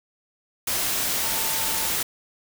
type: tone in noise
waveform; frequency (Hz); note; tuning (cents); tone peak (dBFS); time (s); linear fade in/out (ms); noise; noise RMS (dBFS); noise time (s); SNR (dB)
sine; 894; A5; +27; -36; 1.23-1.89; 5; white; -25; 0.67-2.03; -14
effects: none